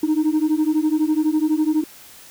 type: beating tone pair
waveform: sine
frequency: 303.3 / 315.3 Hz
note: D#4 / D#4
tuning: -44 / +23 cents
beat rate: 12 Hz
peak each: -17 dBFS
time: 0.03-1.84 s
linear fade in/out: 5 ms
effects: tanh soft clip ceiling -13 dBFS + white hiss -44 dBFS RMS until 2.3 s